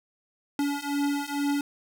square beating tone pair, 284.2 / 286.4 Hz, C#4 / D4, +43 / -43 cents, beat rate 2.2 Hz, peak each -30 / -29 dBFS, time 0.59-1.61 s, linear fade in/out 2 ms, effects none

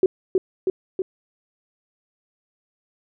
sine tone with echo, 375.2 Hz, F#4, 24 cents sharp, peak -11 dBFS, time 0.03-0.06 s, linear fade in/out 2 ms, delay 320 ms, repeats 3, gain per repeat -3 dB, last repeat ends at 1.02 s, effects none

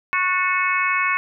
harmonic tone with a mistuned harmonic, 367.4 Hz, F#4, 12 cents flat, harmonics 3 / 4 / 5 / 6 / 7, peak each -22 / -26 / -27 / -22 / -26 dBFS, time 0.13-1.17 s, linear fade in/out 0 ms, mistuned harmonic 5, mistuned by -46 cents, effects none

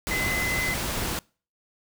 sine tone in noise, 2036 Hz, C7, 48 cents flat, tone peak -26 dBFS, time 0.11-0.74 s, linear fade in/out 0 ms, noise pink, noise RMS -29 dBFS, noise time 0.07-1.19 s, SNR 0 dB, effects noise-tail reverb RT60 0.4 s tail -26 dB re dry

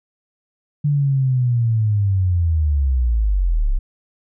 sine linear sweep, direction down, 148 to 30.87 Hz, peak -14 dBFS, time 0.84-3.79 s, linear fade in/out 10 ms, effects none

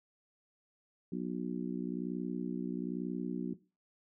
harmonic tone, 61.1 Hz, B1, 18 cents flat, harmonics 3 / 4 / 5 / 6, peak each -37 / -39 / -41 / -43 dBFS, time 1.12-3.54 s, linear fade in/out 5 ms, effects noise-tail reverb RT60 0.3 s tail -17 dB re dry

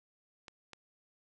clicks, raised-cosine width 0.2 ms, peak -30 dBFS, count 2, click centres 0.482 / 0.733 s, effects resampled to 24000 Hz + 12-bit

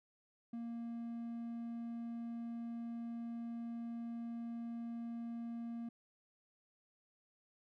triangle tone, 233.1 Hz, A#3, in tune, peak -39 dBFS, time 0.53-5.89 s, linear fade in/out 5 ms, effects none

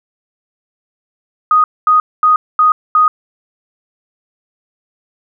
sine tone bursts, 1244.5 Hz, D#6, in tune, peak -6 dBFS, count 5, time 1.51-3.08 s, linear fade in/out 2 ms, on 130 ms, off 230 ms, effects none

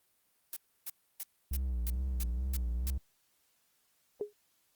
blue noise bursts, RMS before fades -39 dBFS, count 8, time 0.53-2.902 s, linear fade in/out 2 ms, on 34 ms, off 300 ms
triangle tone with vibrato, 62 Hz, B1, 7 cents sharp, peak -29 dBFS, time 1.51-2.98 s, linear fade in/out 5 ms, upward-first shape sine, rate 2.3 Hz, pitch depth 99 cents each way
sine tone with exponential decay, 415.3 Hz, G#4, in tune, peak -28 dBFS, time 4.21-4.33 s, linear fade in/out 1 ms, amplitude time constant 25 ms
effects white hiss -73 dBFS RMS until 4.75 s + Opus 32 kbps

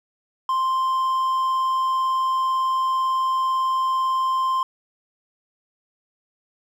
triangle tone, 1047 Hz, C6, 1 cent sharp, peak -17 dBFS, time 0.49-4.63 s, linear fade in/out 2 ms, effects none

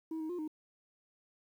sine tone with pitch steps, 320.8 / 314.6 / 354.7 / 309.1 Hz, E4 / D#4 / F4 / D#4, -47 / +19 / +27 / -11 cents, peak -33 dBFS, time 0.11-0.478 s, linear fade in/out 5 ms, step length 92 ms, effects tanh soft clip ceiling -35 dBFS + 11-bit

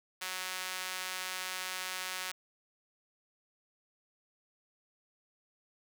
sawtooth tone with high-pass filter, 185 Hz, F#3, in tune, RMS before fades -39 dBFS, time 0.21-2.32 s, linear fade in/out 10 ms, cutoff 1600 Hz, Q 0.7, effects none

